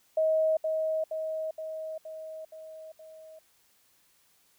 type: tone with echo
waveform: sine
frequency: 633 Hz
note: D#5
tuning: 30 cents sharp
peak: -22 dBFS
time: 0.17-0.57 s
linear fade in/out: 5 ms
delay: 470 ms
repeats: 6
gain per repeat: -4 dB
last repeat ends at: 3.39 s
effects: white hiss -66 dBFS RMS until 4.58 s